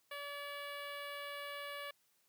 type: tone with notch filter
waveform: 10% pulse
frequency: 573 Hz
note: D5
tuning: 43 cents flat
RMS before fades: -45 dBFS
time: 0.11-1.91 s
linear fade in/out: 5 ms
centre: 7300 Hz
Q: 0.77
effects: white hiss -75 dBFS RMS until 2.28 s + high-pass 100 Hz 12 dB/octave